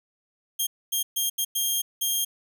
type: tone bursts at uneven times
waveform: 10% pulse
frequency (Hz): 3218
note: G7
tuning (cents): +45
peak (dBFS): -15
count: 6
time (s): 0.59-0.67 / 0.92-1.03 / 1.16-1.3 / 1.38-1.45 / 1.55-1.82 / 2.01-2.25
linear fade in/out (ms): 10
effects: none